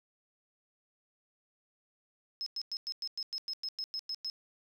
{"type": "tone bursts", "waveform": "triangle", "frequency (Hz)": 5170, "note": "E8", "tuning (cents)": -34, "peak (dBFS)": -31, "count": 13, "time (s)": [2.41, 4.299], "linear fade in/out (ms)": 0, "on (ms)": 53, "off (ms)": 100, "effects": ["tanh soft clip ceiling -32 dBFS", "11-bit"]}